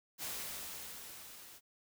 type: noise with level ramp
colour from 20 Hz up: white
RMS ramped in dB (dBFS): -40 to -55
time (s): 0.18-1.61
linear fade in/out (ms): 50
effects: none